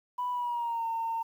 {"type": "tone with pitch glide", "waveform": "sine", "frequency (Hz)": [987.8, 911.1], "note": ["B5", "A#5"], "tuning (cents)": [0, -40], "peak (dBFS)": -28, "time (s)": [0.18, 1.23], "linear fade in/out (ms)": 10, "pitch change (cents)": -140, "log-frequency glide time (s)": [0.31, 0.86], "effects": ["tanh soft clip ceiling -25 dBFS", "10-bit"]}